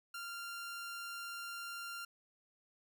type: tone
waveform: sawtooth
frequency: 1389 Hz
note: F6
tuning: 10 cents flat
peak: -39 dBFS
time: 0.14-2.05 s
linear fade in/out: 5 ms
effects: none